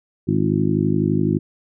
harmonic tone with a mistuned harmonic, 51.91 Hz, G#1, in tune, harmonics 2 / 3 / 4 / 5 / 6 / 7, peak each -25 / -21 / -23 / -23 / -24 / -24 dBFS, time 0.27-1.39 s, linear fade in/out 20 ms, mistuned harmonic 7, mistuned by -36 cents, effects none

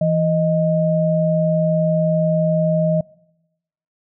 sine tone pair together, 165.39 / 623 Hz, E3 / D#5, +6 / +2 cents, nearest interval octave + major seventh, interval 2296 cents, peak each -17 dBFS, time 0.01-3.01 s, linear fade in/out 5 ms, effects noise-tail reverb RT60 0.9 s tail -24 dB re dry

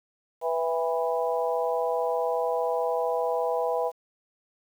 harmonic tone with a mistuned harmonic, 164.81 Hz, E3, in tune, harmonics 3 / 4 / 5 / 6, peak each -27 / -29 / -31 / -33 dBFS, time 0.41-3.92 s, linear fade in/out 50 ms, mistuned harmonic 5, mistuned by -24 cents, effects 9-bit

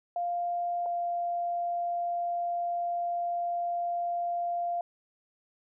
sine tone pair in turn, 698.5 / 695.2 Hz, F5 / F5, 0 / -8 cents, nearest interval unison, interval 8 cents, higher first, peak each -28 dBFS, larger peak neither, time 0.16-0.86 / 0.86-4.81 s, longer second, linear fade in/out 2 ms, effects none

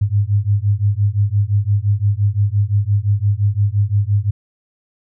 sine beating tone pair, 99.4 / 105.2 Hz, G2 / G#2, +25 / +23 cents, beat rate 5.8 Hz, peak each -16 dBFS, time 0.01-4.31 s, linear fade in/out 10 ms, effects none

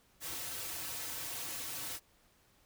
white noise with comb filter, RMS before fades -41 dBFS, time 0.2-2 s, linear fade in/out 50 ms, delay 4.9 ms, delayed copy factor -0.8, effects pink hiss -68 dBFS RMS until 2.65 s

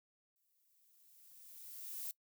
violet noise with exponential growth, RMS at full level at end -42 dBFS, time 0.36-2.11 s, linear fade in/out 0 ms, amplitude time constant 380 ms, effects noise-tail reverb RT60 0.1 s tail -22 dB re dry

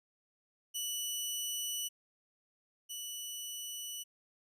15% pulse tone pair in turn, 2960 / 2960 Hz, F#7 / F#7, 0 / 0 cents, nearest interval unison, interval 0 cents, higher neither, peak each -28 / -33 dBFS, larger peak first, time 0.74-1.89 / 2.89-4.04 s, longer neither, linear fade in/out 20 ms, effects none

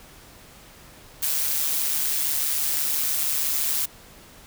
blue noise with amplitude modulation, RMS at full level -22 dBFS, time 1.22-3.86 s, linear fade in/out 10 ms, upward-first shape sine, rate 146 Hz, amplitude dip 50%, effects pink hiss -48 dBFS RMS until 4.46 s

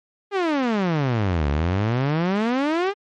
sawtooth exponential two-way sweep, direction down then up, 415.3 to 69.3 to 415.3 Hz, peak -15 dBFS, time 0.31-2.94 s, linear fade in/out 50 ms, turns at 1.49 s, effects low-pass 3000 Hz 12 dB/octave + MP3 48 kbps

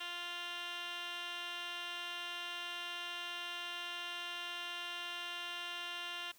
15% pulse tone with band-pass filter, 349.2 Hz, F4, in tune, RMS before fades -43 dBFS, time 0-6.32 s, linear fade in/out 10 ms, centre 2600 Hz, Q 5.2, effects white hiss -64 dBFS RMS until 6.38 s

